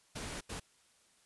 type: noise bursts at uneven times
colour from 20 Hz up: pink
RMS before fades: -42 dBFS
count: 2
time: 0.15-0.41 / 0.49-0.6 s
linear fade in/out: 10 ms
effects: white hiss -68 dBFS RMS until 1.25 s + resampled to 24000 Hz